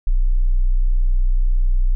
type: tone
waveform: sine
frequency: 30.87 Hz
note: B0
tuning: in tune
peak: -12 dBFS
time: 0.07-1.95 s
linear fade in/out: 0 ms
effects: none